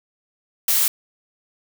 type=noise; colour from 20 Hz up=blue; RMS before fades=-18 dBFS; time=0.68-0.88 s; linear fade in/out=2 ms; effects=none